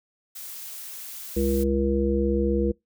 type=noise; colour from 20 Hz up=blue; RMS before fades=-38 dBFS; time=0.35-1.64 s; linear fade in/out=10 ms
type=harmonic tone; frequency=68.2 Hz; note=C#2; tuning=28 cents flat; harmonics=1 / 3 / 5 / 7; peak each=-26 / -26 / -26 / -26 dBFS; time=1.36-2.72 s; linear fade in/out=10 ms
effects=noise-tail reverb RT60 0.2 s tail -26 dB re dry